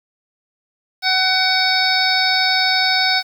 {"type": "harmonic tone", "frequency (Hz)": 751, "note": "F#5", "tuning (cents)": 26, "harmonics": [1, 2, 3, 5, 6, 7], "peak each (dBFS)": [-21, -21, -21, -21, -21, -21], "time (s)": [1.02, 3.23], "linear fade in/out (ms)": 50, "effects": ["7-bit"]}